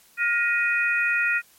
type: tone cluster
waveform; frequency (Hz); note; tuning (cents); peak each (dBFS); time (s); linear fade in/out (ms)
sine; 1418 / 1884 / 2477; F6 / A#6 / D#7; +26 / +18 / -8; -24; 0.17-1.42; 50
effects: white hiss -56 dBFS RMS until 1.58 s + MP3 64 kbps